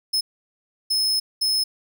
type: tone bursts at uneven times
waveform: 40% pulse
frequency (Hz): 5190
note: E8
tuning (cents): -28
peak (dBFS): -18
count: 3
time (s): 0.13-0.21 / 0.9-1.2 / 1.41-1.64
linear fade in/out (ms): 10
effects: none